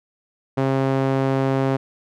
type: tone with band-pass filter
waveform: sawtooth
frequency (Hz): 134.3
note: C3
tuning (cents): +46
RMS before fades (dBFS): -20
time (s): 0.57-1.77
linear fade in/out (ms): 10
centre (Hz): 470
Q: 0.63
effects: none